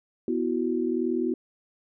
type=chord; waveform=sine; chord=B suspended fourth; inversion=none; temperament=equal; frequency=246.9 / 329.6 / 370 Hz; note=B3 / E4 / F#4; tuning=0 / 0 / 0 cents; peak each=-28 dBFS; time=0.28-1.34 s; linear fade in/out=2 ms; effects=none